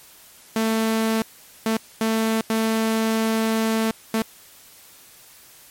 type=tone bursts at uneven times; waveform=sawtooth; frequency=222.5 Hz; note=A3; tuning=20 cents sharp; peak=-15 dBFS; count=5; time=0.56-1.22 / 1.66-1.77 / 2.01-2.41 / 2.5-3.91 / 4.14-4.22 s; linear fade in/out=2 ms; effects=white hiss -48 dBFS RMS until 5.7 s + MP3 64 kbps